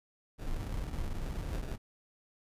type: noise with sample-and-hold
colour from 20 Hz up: brown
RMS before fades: -36 dBFS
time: 0.38-1.78 s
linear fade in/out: 50 ms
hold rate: 1050 Hz
effects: resampled to 32000 Hz